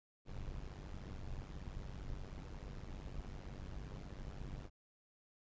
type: noise with amplitude modulation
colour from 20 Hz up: brown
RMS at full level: -43 dBFS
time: 0.25-4.7 s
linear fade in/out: 50 ms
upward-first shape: sine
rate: 96.8 Hz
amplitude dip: 85%
effects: resampled to 16000 Hz